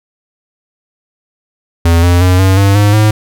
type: tone with pitch steps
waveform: square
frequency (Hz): 84.2 / 87.67 / 91.29 / 95.06 / 98.98 / 103.07 / 107.32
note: E2 / F2 / F#2 / F#2 / G2 / G#2 / A2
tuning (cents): +37 / +7 / -23 / +47 / +17 / -13 / -43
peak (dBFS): -6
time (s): 1.85-3.11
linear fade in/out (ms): 5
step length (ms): 180
effects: none